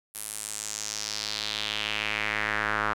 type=tone with band-pass filter sweep; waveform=square; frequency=53.2 Hz; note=G#1; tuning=42 cents sharp; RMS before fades=-31 dBFS; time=0.14-2.94 s; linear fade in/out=20 ms; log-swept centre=11000 to 1300 Hz; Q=2.8; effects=none